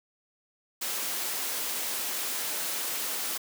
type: high-pass noise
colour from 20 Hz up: white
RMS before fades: -32 dBFS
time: 0.81-3.38 s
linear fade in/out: 10 ms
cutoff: 250 Hz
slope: 12 dB/octave
effects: none